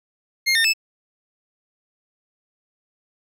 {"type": "tone with pitch steps", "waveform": "25% pulse", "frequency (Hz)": [2130, 1819, 2620], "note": ["C7", "A#6", "E7"], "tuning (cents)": [30, -43, -11], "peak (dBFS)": -12, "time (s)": [0.46, 0.736], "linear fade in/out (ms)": 20, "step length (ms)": 92, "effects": ["low-pass 12000 Hz 12 dB/octave"]}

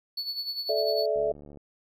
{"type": "tone with tremolo", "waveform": "triangle", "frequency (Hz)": 4435, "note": "C#8", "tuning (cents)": 0, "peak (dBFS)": -27, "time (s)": [0.17, 1.06], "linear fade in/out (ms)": 5, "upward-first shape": "sine", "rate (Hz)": 10, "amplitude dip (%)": 65}
{"type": "chord", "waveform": "sine", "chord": "A suspended fourth", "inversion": "none", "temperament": "equal with one note detuned", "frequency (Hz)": [433.2, 587.3, 659.3], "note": ["A4", "D5", "E5"], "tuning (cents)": [-27, 0, 0], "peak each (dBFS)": -28, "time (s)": [0.69, 1.32], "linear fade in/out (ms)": 5}
{"type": "click train", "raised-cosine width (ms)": 2, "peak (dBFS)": -34, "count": 31, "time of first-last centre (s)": [1.16, 1.573], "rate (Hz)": 72.7}
{"effects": []}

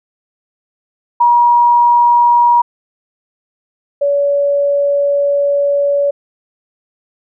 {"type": "tone pair in turn", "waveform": "sine", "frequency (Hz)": [956, 568.4], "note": ["A#5", "C#5"], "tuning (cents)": [43, 43], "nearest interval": "major sixth", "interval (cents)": 900, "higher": "first", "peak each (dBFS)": [-6, -10], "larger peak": "first", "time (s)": [[1.2, 2.62], [4.01, 6.11]], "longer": "second", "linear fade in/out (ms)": 10, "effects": []}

